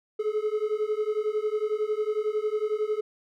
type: beating tone pair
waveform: triangle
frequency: 421.6 / 432.6 Hz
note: G#4 / A4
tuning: +26 / -29 cents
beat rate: 11 Hz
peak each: -26 dBFS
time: 0.19-3.01 s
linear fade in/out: 10 ms
effects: none